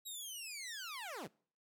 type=linear sweep; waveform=15% pulse; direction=down; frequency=3874 to 104.1 Hz; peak=-37 dBFS; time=0.05-1.28 s; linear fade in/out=20 ms; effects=noise-tail reverb RT60 0.5 s tail -24 dB re dry